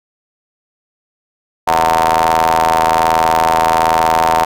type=ring-modulated tone; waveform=sawtooth; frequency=81.2 Hz; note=E2; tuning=26 cents flat; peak=-3 dBFS; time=1.67-4.45 s; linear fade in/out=10 ms; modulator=824 Hz; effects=none